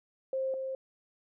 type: tone pair in turn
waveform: sine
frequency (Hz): 529 / 529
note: C5 / C5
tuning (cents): +19 / +19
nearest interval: unison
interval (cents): 0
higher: neither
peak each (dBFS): -29 / -33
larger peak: first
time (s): 0.33-0.54 / 0.54-0.75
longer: neither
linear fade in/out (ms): 2
effects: none